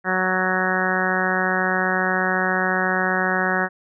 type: harmonic tone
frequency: 185.6 Hz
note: F#3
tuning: 6 cents sharp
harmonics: 1 / 2 / 3 / 4 / 5 / 6 / 7 / 8 / 9 / 10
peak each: -27 / -28 / -29 / -27 / -31 / -30 / -30 / -26 / -25 / -27 dBFS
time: 0.04-3.69 s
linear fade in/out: 50 ms
effects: none